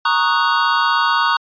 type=chord; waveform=square; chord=D# minor seventh; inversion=second; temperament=equal; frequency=932.3 / 1108.7 / 1244.5 / 1480 Hz; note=A#5 / C#6 / D#6 / F#6; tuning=0 / 0 / 0 / 0 cents; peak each=-20 dBFS; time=0.05-1.37 s; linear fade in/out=5 ms; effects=resampled to 11025 Hz